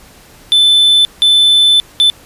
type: tone bursts at uneven times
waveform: triangle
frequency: 3520 Hz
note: A7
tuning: in tune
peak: -4 dBFS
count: 3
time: 0.52-1.05 / 1.22-1.8 / 2-2.1 s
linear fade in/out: 0 ms
effects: pink hiss -41 dBFS RMS until 2.25 s + resampled to 32000 Hz